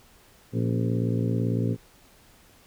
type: harmonic tone with a mistuned harmonic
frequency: 58 Hz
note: A#1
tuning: 8 cents flat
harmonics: 2 / 3 / 4 / 5 / 6 / 7 / 8 / 9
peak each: -25 / -30 / -31 / -32 / -39 / -35 / -38 / -41 dBFS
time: 0.52-1.77 s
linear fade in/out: 50 ms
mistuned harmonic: 5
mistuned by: -63 cents
effects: pink hiss -56 dBFS RMS until 2.66 s